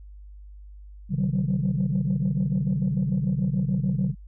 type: tone cluster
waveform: sine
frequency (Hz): 132.8 / 152.4 / 185.9 / 192.7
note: C3 / D#3 / F#3 / G3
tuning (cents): +26 / -36 / +8 / -29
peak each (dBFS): -26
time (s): 1.09-4.15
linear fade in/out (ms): 50
effects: tanh soft clip ceiling -16 dBFS + added 50 Hz sine -41 dBFS peak until 4.27 s